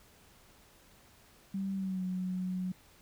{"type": "tone with pitch glide", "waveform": "sine", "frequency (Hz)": [194.1, 183.95], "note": ["G3", "F#3"], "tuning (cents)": [-17, -10], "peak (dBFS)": -32, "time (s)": [1.54, 2.72], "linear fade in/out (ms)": 5, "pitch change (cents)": -93, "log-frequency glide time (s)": [1.75, 2.04], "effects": ["pink hiss -61 dBFS RMS until 3.01 s"]}